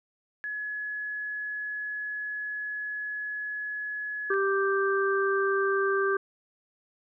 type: tone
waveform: sine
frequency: 1695 Hz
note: G#6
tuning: 35 cents sharp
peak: -31 dBFS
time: 0.44-4.34 s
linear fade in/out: 0 ms
type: harmonic tone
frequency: 392 Hz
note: G4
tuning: in tune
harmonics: 1 / 3 / 4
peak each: -25 / -30 / -29 dBFS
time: 4.3-6.17 s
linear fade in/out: 5 ms
effects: none